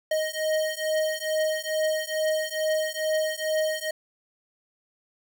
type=beating tone pair; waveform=square; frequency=623 / 625.3 Hz; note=D#5 / D#5; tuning=+2 / +8 cents; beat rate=2.3 Hz; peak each=-28 dBFS; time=0.11-3.91 s; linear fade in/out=5 ms; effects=none